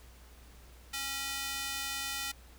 square tone with high-pass filter, 274.6 Hz, C#4, 16 cents flat, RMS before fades -37 dBFS, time 0.93-2.32 s, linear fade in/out 10 ms, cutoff 2100 Hz, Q 0.68, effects added 60 Hz sine -53 dBFS peak until 2.58 s + pink hiss -59 dBFS RMS until 2.58 s

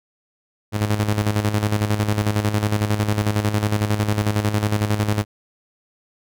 sawtooth tone with tremolo, 105 Hz, G#2, 19 cents sharp, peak -12 dBFS, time 0.72-5.25 s, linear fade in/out 50 ms, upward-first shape square, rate 11 Hz, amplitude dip 60%, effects none

